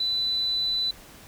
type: tone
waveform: sine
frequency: 3990 Hz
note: B7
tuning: 17 cents sharp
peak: -23 dBFS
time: 0-0.91 s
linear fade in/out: 5 ms
effects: pink hiss -48 dBFS RMS until 1.27 s